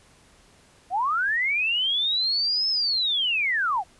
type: linear two-way sweep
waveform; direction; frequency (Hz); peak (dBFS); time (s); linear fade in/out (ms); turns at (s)
sine; up then down; 678 to 5274 to 678; -21; 0.9-3.84; 50; 2.69
effects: pink hiss -56 dBFS RMS until 3.99 s + resampled to 24000 Hz